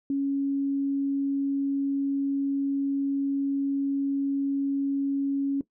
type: tone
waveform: sine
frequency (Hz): 277.2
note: C#4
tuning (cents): 0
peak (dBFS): -23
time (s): 0.1-5.61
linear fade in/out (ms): 2
effects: noise-tail reverb RT60 0.1 s tail -17 dB re dry